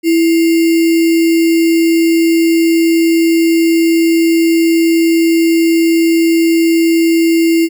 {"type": "tone with sample-and-hold", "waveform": "sine", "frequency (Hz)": 330.5, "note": "E4", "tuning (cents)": 5, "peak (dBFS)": -7, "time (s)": [0.03, 7.69], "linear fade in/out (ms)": 50, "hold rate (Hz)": 2450, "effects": []}